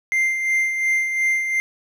triangle tone with tremolo, 2093 Hz, C7, in tune, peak -14 dBFS, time 0.12-1.6 s, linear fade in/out 0 ms, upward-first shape sine, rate 2.8 Hz, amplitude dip 50%, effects none

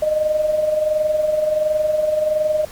sine tone with amplitude modulation, 614 Hz, D#5, 23 cents flat, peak -13 dBFS, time 0.02-2.65 s, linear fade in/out 5 ms, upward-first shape sine, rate 21.4 Hz, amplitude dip 55%, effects pink hiss -40 dBFS RMS until 2.71 s + Opus 48 kbps

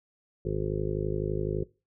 harmonic tone, 51.91 Hz, G#1, in tune, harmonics 1 / 2 / 3 / 4 / 5 / 6 / 7 / 8 / 9 / 10, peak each -35 / -36 / -34 / -43 / -44 / -45 / -33 / -34 / -41 / -42 dBFS, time 0.45-1.64 s, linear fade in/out 5 ms, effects noise-tail reverb RT60 0.3 s tail -22 dB re dry

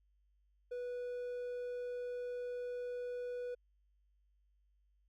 triangle tone, 491 Hz, B4, 10 cents flat, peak -37 dBFS, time 0.71-3.55 s, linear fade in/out 10 ms, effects added 50 Hz sine -70 dBFS peak until 5.08 s

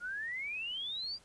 sine exponential sweep, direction up, 1400 to 4861 Hz, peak -36 dBFS, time 0-1.19 s, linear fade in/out 50 ms, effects pink hiss -63 dBFS RMS until 1.24 s + resampled to 24000 Hz

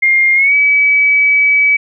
sine tone with pitch glide, 2120 to 2285 Hz, C7 to D7, +22 to -48 cents, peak -7 dBFS, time 0.02-1.77 s, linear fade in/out 10 ms, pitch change +130 cents, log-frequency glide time 0.35-0.54 s, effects none

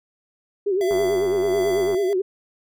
sine tone with vibrato, 386.2 Hz, G4, 26 cents flat, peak -18 dBFS, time 0.66-2.22 s, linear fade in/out 10 ms, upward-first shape sine, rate 9.1 Hz, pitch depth 110 cents each way
square tone with tremolo, 671 Hz, E5, 31 cents sharp, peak -26 dBFS, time 0.81-2.13 s, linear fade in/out 0 ms, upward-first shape sine, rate 1.4 Hz, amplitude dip 50%
click train, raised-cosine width 1 ms, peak -19 dBFS, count 100, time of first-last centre 0.91-1.946 s, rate 95.6 Hz
effects none

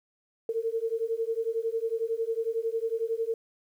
sine beating tone pair, 448.6 / 459.6 Hz, A4 / A#4, +34 / -25 cents, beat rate 11 Hz, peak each -30 dBFS, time 0.49-3.34 s, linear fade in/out 2 ms, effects 10-bit

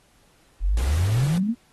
sine exponential sweep, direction up, 40.42 to 246.9 Hz, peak -18 dBFS, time 0.6-1.55 s, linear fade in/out 50 ms
pink noise, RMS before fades -35 dBFS, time 0.77-1.38 s, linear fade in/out 2 ms
effects pink hiss -60 dBFS RMS until 1.72 s + AAC 32 kbps

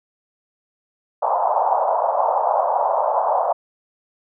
pink band-pass noise, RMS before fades -19 dBFS, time 1.22-3.53 s, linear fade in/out 10 ms, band 600 to 1000 Hz, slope 48 dB/octave, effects none

